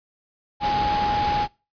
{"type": "tone in noise", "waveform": "sine", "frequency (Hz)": 830.6, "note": "G#5", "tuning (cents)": 0, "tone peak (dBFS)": -20, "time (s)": [0.6, 1.48], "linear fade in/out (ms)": 50, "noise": "pink", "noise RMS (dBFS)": -28, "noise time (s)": [0.6, 1.48], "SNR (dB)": 5, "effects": ["noise-tail reverb RT60 0.3 s tail -24 dB re dry", "resampled to 11025 Hz"]}